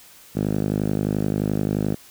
5% pulse tone with band-pass filter, 51.5 Hz, G#1, 14 cents flat, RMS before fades -23 dBFS, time 0.35-1.95 s, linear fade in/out 10 ms, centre 180 Hz, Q 1.2, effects white hiss -48 dBFS RMS until 2.1 s

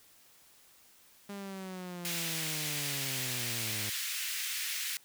sawtooth linear sweep, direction down, 202.3 to 103.83 Hz, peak -36 dBFS, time 1.29-3.9 s, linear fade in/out 5 ms
pink high-pass noise, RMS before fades -36 dBFS, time 2.05-4.97 s, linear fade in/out 0 ms, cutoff 1900 Hz, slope 24 dB/octave
effects white hiss -61 dBFS RMS until 5.04 s

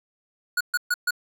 square tone bursts, 1455 Hz, F#6, 29 cents flat, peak -21 dBFS, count 4, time 0.57-1.108 s, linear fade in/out 5 ms, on 37 ms, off 130 ms, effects none

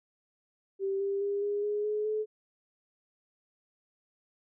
sine tone with pitch steps, 390 / 396.4 / 402.8 / 409.4 / 416.1 / 422.8 / 429.7 Hz, G4 / G4 / G4 / G#4 / G#4 / G#4 / A4, -9 / +19 / +47 / -25 / +3 / +31 / -41 cents, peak -28 dBFS, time 0.79-2.26 s, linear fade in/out 50 ms, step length 210 ms, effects none

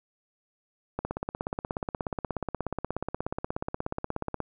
click train, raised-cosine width 1 ms, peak -16 dBFS, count 58, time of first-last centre 0.99-4.403 s, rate 16.7 Hz, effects none

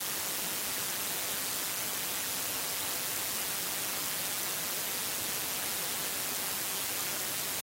white noise with amplitude modulation, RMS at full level -31 dBFS, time 0-7.61 s, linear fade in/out 10 ms, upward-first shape sine, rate 196 Hz, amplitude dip 75%, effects high-pass 100 Hz 12 dB/octave + AAC 48 kbps

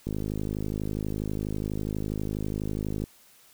click train, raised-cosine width 3 ms, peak -18 dBFS, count 156, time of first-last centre 0.07-3.039 s, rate 52.2 Hz, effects white hiss -57 dBFS RMS until 3.53 s

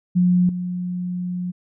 sine tone with level steps, 179.3 Hz, F3, 46 cents sharp, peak -13 / -23 dBFS, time 0.15-1.52 s, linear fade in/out 20 ms, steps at 0.49 s, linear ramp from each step 2 ms, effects none

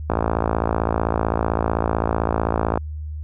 click train, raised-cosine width 1 ms, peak -5 dBFS, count 150, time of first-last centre 0.1-2.775 s, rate 55.7 Hz, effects added 76 Hz sine -27 dBFS peak until 3.23 s

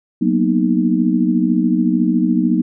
sine chord, B major seventh, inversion second, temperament equal, 185 / 233.1 / 246.9 / 311.1 Hz, F#3 / A#3 / B3 / D#4, 0 / 0 / 0 / 0 cents, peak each -18 dBFS, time 0.21-2.62 s, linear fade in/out 10 ms, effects none

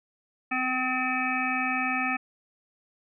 harmonic tone, 255.9 Hz, C4, 38 cents flat, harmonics 1 / 3 / 5 / 7 / 9 / 10, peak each -32 / -32 / -32 / -32 / -32 / -32 dBFS, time 0.51-2.17 s, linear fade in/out 10 ms, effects none

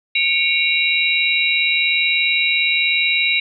sine tone cluster, 2221 / 2382 / 2766 / 3855 Hz, C#7 / D7 / F7 / B7, +3 / +24 / -17 / -43 cents, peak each -20 dBFS, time 0.15-3.4 s, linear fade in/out 5 ms, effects none

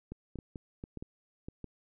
clicks, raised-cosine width 3 ms, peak -28 dBFS, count 9, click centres 0.12 / 0.357 / 0.388 / 0.558 / 0.839 / 0.973 / 1.025 / 1.485 / 1.643 s, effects none

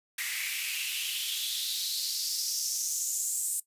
white noise with high-pass filter sweep, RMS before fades -32 dBFS, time 0.18-3.6 s, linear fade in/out 5 ms, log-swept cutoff 2000 to 8400 Hz, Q 4.4, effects noise-tail reverb RT60 0.1 s tail -17 dB re dry + resampled to 32000 Hz

